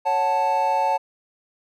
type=chord; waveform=triangle; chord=F# minor; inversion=second; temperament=equal; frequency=554.4 / 740 / 880 Hz; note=C#5 / F#5 / A5; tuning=0 / 0 / 0 cents; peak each=-24 / -23 / -18 dBFS; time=0.05-0.98 s; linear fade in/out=20 ms; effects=none